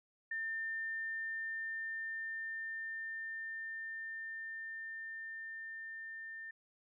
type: tone with level ramp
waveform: sine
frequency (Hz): 1800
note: A6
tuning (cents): +39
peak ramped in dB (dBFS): -36 to -44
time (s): 0.31-6.51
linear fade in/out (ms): 5
effects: none